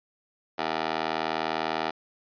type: tone with high-pass filter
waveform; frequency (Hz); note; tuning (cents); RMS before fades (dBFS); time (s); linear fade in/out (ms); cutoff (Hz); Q
15% pulse; 80; D#2; +49; -29; 0.58-1.91; 10; 560; 1.4
effects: resampled to 11025 Hz